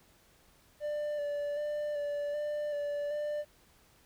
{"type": "tone with vibrato", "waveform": "triangle", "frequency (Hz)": 587.3, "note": "D5", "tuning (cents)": 0, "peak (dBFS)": -30, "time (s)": [0.8, 3.45], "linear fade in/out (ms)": 50, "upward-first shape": "square", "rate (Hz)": 1.3, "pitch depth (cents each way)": 19, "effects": ["pink hiss -64 dBFS RMS until 4.05 s"]}